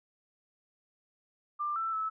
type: tone with pitch steps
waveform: sine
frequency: 1189 / 1331 / 1304 Hz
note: D6 / E6 / E6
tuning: +21 / +16 / -19 cents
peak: -30 dBFS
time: 1.59-2.1 s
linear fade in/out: 20 ms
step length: 170 ms
effects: none